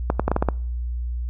clicks, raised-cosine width 1 ms, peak -5 dBFS, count 7, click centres 0.101 / 0.196 / 0.28 / 0.316 / 0.364 / 0.425 / 0.487 s, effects noise-tail reverb RT60 0.6 s tail -26 dB re dry + added 60 Hz sine -24 dBFS peak until 1.29 s

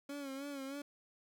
30% pulse tone with vibrato, 277.2 Hz, C#4, in tune, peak -39 dBFS, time 0.09-0.82 s, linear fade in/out 5 ms, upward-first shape sine, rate 3.2 Hz, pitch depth 65 cents each way, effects none

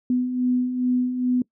sine beating tone pair, 248 / 250.4 Hz, B3 / B3, +7 / +24 cents, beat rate 2.4 Hz, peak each -28 / -20 dBFS, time 0.1-1.42 s, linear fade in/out 2 ms, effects noise-tail reverb RT60 0.1 s tail -23 dB re dry

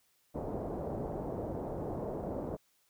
white low-pass noise, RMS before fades -38 dBFS, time 0.34-2.57 s, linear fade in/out 20 ms, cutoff 660 Hz, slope 24 dB/octave, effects white hiss -72 dBFS RMS until 2.89 s

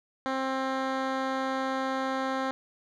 10% pulse tone with low-pass filter, 264.8 Hz, C4, 21 cents sharp, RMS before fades -30 dBFS, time 0.26-2.51 s, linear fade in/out 0 ms, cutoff 3600 Hz, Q 0.51, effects none

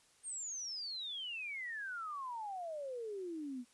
sine exponential sweep, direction down, 8870 to 236.3 Hz, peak -40 dBFS, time 0.23-3.65 s, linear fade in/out 50 ms, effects white hiss -68 dBFS RMS until 3.73 s + resampled to 24000 Hz

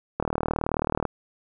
click train, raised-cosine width 1 ms, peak -10 dBFS, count 34, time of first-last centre 0.2-1.053 s, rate 38.7 Hz, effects none

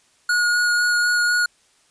square tone with vibrato, 1444 Hz, F#6, 43 cents flat, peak -17 dBFS, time 0.29-1.46 s, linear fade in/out 5 ms, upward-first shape sine, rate 4 Hz, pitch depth 9 cents each way, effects white hiss -59 dBFS RMS until 1.9 s + resampled to 22050 Hz

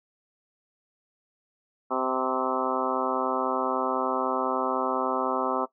harmonic tone with a mistuned harmonic, 130 Hz, C3, 11 cents flat, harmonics 2 / 3 / 4 / 5 / 6 / 7 / 8 / 9 / 10, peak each -33 / -33 / -33 / -33 / -33 / -33 / -33 / -33 / -33 dBFS, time 1.9-5.66 s, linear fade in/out 20 ms, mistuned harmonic 9, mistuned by -24 cents, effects noise-tail reverb RT60 0.1 s tail -17 dB re dry

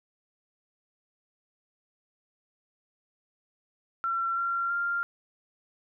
sine tone with pitch steps, 1357 / 1375.1 / 1393.5 Hz, E6 / F6 / F6, +50 / -27 / -4 cents, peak -26 dBFS, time 4.04-5.03 s, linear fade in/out 0 ms, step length 330 ms, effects none

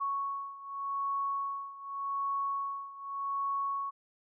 sine beating tone pair, 1108.7 / 1109.55 Hz, C#6 / C#6, 0 / +1 cents, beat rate 0.85 Hz, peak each -34 / -37 dBFS, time 0-3.91 s, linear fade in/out 20 ms, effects none

